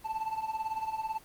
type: tone with tremolo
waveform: triangle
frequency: 880 Hz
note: A5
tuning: in tune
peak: -26 dBFS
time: 0.04-1.19 s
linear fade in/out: 20 ms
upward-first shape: triangle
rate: 18 Hz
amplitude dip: 85%
effects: pink hiss -55 dBFS RMS until 1.24 s + Opus 24 kbps